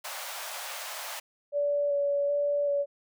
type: high-pass noise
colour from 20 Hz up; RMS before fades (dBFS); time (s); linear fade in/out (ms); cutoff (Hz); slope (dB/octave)
pink; -38; 0.04-1.2; 10; 580; 48
type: tone with vibrato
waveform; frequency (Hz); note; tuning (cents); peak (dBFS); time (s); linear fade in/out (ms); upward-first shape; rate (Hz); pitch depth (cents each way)
sine; 573; D5; -43; -24; 1.52-2.86; 50; square; 1.3; 12
effects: none